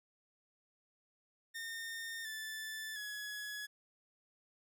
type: tone with pitch steps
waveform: sawtooth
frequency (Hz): 1825 / 1754.7 / 1687.1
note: A#6 / A6 / G#6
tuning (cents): -37 / -5 / +27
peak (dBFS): -38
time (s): 1.54-3.67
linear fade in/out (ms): 20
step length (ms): 710
effects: none